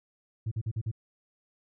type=tone bursts; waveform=sine; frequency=110 Hz; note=A2; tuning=in tune; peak=-26 dBFS; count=5; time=0.46-0.915 s; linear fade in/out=10 ms; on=55 ms; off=45 ms; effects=tanh soft clip ceiling -27 dBFS